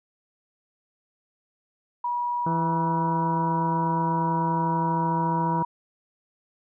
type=tone with pitch glide; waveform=sine; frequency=966 to 959.9 Hz; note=B5 to B5; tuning=-39 to -50 cents; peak=-24 dBFS; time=2.04-5.65 s; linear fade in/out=5 ms; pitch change=-11 cents; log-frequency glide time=3.97-5.03 s
type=harmonic tone; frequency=165.7 Hz; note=E3; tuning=9 cents sharp; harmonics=1 / 2 / 3 / 4 / 5 / 6 / 7 / 8 / 9; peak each=-26 / -32 / -36 / -38 / -40 / -42 / -43 / -44 / -45 dBFS; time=2.46-5.63 s; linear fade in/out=5 ms
effects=none